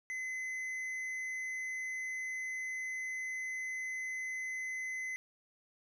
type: tone with tanh clipping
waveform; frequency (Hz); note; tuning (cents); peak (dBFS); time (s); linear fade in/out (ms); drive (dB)
triangle; 2038; C7; -46; -38; 0.1-5.16; 0; 11
effects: none